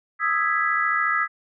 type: chord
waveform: sine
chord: E major seventh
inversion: third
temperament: equal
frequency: 1244.5 / 1318.5 / 1661.2 / 1975.5 Hz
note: D#6 / E6 / G#6 / B6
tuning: 0 / 0 / 0 / 0 cents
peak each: -25 dBFS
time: 0.19-1.28 s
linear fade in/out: 50 ms
effects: none